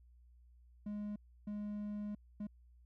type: tone bursts at uneven times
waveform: triangle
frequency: 207.7 Hz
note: G#3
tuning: in tune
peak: -37 dBFS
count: 3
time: 0.86-1.16 / 1.47-2.15 / 2.4-2.47 s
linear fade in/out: 5 ms
effects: added 60 Hz sine -60 dBFS peak until 2.85 s